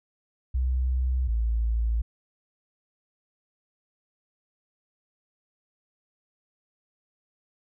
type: tone pair in turn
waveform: sine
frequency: 63.6 / 56.44 Hz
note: C2 / A1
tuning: -48 / +45 cents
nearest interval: major second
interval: 207 cents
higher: first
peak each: -22 dBFS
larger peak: neither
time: 0.54-1.28 / 1.28-2.02 s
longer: neither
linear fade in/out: 10 ms
effects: none